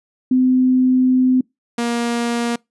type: tone pair in turn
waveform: sine / sawtooth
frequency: 255.9 / 236.3 Hz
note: C4 / A#3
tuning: -38 / +24 cents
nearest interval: minor second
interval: 138 cents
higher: first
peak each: -11 / -14 dBFS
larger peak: first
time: 0.31-1.41 / 1.78-2.56 s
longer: first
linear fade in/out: 5 ms
effects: noise-tail reverb RT60 0.2 s tail -26 dB re dry + resampled to 24000 Hz